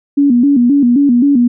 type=tone with vibrato; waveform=sine; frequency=261.6 Hz; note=C4; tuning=in tune; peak=-6 dBFS; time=0.17-1.48 s; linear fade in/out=10 ms; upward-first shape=square; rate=3.8 Hz; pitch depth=140 cents each way; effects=none